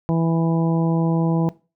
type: harmonic tone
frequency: 164.81 Hz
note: E3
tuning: in tune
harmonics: 1 / 2 / 3 / 4 / 5 / 6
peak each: -18 / -24 / -28 / -30 / -32 / -34 dBFS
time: 0.09-1.49 s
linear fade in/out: 0 ms
effects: noise-tail reverb RT60 0.3 s tail -19 dB re dry

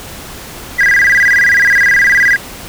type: tone with vibrato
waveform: sine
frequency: 1792 Hz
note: A6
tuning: 31 cents sharp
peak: -4 dBFS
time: 0.78-2.37 s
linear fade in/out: 20 ms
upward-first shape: square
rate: 19 Hz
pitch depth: 170 cents each way
effects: tanh soft clip ceiling -4 dBFS + pink hiss -29 dBFS RMS until 2.68 s

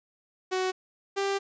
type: tone pair in turn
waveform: sawtooth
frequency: 372.6 / 394.8 Hz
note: F#4 / G4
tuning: +12 / +12 cents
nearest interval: minor second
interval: 100 cents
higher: second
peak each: -22 dBFS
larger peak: neither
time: 0.51-0.72 / 1.16-1.39 s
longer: second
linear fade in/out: 20 ms
effects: resampled to 16000 Hz + 10-bit

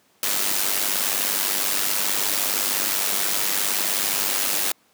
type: noise with amplitude modulation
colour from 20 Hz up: white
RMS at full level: -20 dBFS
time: 0.23-4.72 s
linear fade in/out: 2 ms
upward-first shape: sine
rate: 99.3 Hz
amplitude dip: 65%
effects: pink hiss -60 dBFS RMS until 4.93 s + high-pass 200 Hz 12 dB/octave

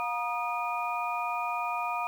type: tone cluster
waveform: sine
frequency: 711 / 951 / 1234 / 2440 Hz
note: F5 / A#5 / D#6 / D#7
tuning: +31 / +34 / -15 / -34 cents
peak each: -34 / -33 / -34 / -37 dBFS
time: 0-2.07 s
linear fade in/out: 0 ms
effects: 9-bit

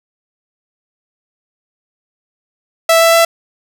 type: tone with pitch steps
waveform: sawtooth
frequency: 659.3 / 663.5 / 667.7 Hz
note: E5 / E5 / E5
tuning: 0 / +11 / +22 cents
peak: -3 dBFS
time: 2.89-3.25 s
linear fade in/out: 5 ms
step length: 120 ms
effects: none

